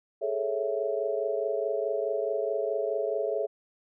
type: chord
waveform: sine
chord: A major seventh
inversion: third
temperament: equal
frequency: 415.3 / 440 / 554.4 / 659.3 Hz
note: G#4 / A4 / C#5 / E5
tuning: 0 / 0 / 0 / 0 cents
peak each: -32 dBFS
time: 0.21-3.47 s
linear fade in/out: 20 ms
effects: none